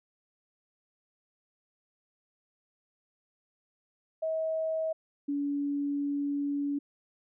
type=tone pair in turn; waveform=sine; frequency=640 / 285.1 Hz; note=D#5 / C#4; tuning=+49 / +49 cents; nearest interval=octave + major second; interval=1400 cents; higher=first; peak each=-28 dBFS; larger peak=neither; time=4.22-4.93 / 5.28-6.79 s; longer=second; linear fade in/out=10 ms; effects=none